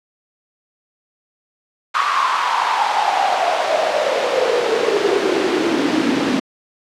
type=noise with high-pass filter sweep; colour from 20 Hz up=pink; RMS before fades=-17 dBFS; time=1.94-6.4 s; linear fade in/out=10 ms; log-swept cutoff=1200 to 250 Hz; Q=7.4; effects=low-pass 4000 Hz 12 dB/octave